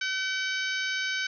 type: harmonic tone with a mistuned harmonic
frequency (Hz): 762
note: G5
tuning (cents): -49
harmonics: 2 / 3 / 4 / 5 / 6 / 7 / 8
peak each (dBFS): -30 / -34 / -36 / -38 / -40 / -41 / -42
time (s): 0.01-1.27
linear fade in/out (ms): 5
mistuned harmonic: 8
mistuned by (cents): +18
effects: none